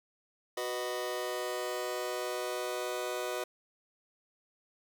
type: chord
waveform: sawtooth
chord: B major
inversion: second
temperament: just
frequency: 370.4 / 493.9 / 617.4 Hz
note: F#4 / B4 / D#5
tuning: +2 / 0 / -14 cents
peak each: -34 dBFS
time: 0.57-3.44 s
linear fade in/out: 5 ms
effects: none